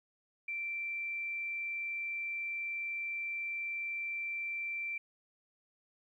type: tone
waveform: sine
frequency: 2347 Hz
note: D7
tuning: 2 cents flat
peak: -35 dBFS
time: 0.48-4.98 s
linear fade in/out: 5 ms
effects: 12-bit